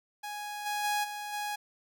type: tone with level steps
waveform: sawtooth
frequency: 830.6 Hz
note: G#5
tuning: in tune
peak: -33 / -27 / -24 / -33 / -29 dBFS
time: 0.23-1.56 s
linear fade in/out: 10 ms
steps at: 0.65 / 0.83 / 1.03 / 1.32 s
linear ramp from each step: 20 ms
effects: none